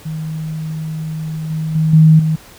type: tone with level steps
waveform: sine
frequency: 157.7 Hz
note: D#3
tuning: 24 cents sharp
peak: -20 / -17 / -11 / -4 / -12 dBFS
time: 0.05-2.36 s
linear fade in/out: 10 ms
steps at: 1.5 / 1.75 / 1.93 / 2.19 s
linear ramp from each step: 5 ms
effects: pink hiss -41 dBFS RMS until 2.58 s